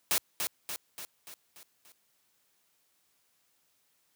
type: noise with echo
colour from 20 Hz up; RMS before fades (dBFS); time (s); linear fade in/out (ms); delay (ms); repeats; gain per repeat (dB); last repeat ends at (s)
white; -27; 0.11-0.18; 0; 290; 6; -5; 1.92
effects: white hiss -72 dBFS RMS until 4.15 s + high-pass 80 Hz 12 dB/octave